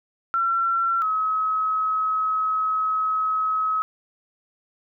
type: tone pair in turn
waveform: sine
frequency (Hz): 1356 / 1279.9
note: E6 / D#6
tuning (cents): +49 / +49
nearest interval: minor second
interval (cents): 100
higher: first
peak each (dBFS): -19 / -20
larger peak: first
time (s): 0.34-1.02 / 1.02-3.82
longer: second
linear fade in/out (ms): 0
effects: none